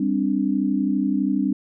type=chord; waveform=sine; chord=G suspended fourth; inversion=none; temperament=equal with one note detuned; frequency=198.5 / 261.6 / 293.7 Hz; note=G3 / C4 / D4; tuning=+22 / 0 / 0 cents; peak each=-23 dBFS; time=0-1.53 s; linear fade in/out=5 ms; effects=none